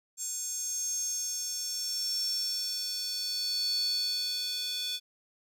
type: tone with high-pass filter sweep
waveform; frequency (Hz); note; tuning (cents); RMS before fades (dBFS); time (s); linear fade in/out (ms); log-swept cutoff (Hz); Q
square; 493.9; B4; 0; -33; 0.17-5; 50; 7100 to 3800; 9.9
effects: none